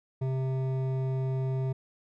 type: tone with hard clipping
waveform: triangle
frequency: 131.6 Hz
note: C3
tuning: 10 cents sharp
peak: -29 dBFS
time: 0.21-1.73 s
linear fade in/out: 10 ms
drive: 15 dB
effects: none